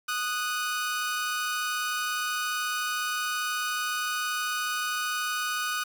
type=tone pair together; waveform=sawtooth; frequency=1238.9 / 1480 Hz; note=D#6 / F#6; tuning=-8 / 0 cents; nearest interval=minor third; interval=308 cents; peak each=-27 dBFS; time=0.08-5.84 s; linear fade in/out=10 ms; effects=8-bit